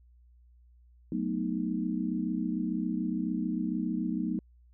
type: chord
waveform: sine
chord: B dominant seventh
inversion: second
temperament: equal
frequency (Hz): 185 / 220 / 246.9 / 311.1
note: F#3 / A3 / B3 / D#4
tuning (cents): 0 / 0 / 0 / 0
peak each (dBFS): -34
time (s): 1.12-4.39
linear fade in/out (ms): 2
effects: added 60 Hz sine -56 dBFS peak until 4.73 s